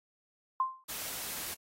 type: tone with exponential decay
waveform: sine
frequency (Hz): 1046.5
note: C6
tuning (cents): 0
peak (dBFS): -23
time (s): 0.6-0.84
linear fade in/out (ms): 2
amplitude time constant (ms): 51
type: noise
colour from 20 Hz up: white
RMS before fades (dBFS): -39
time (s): 0.88-1.55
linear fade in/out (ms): 20
effects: AAC 48 kbps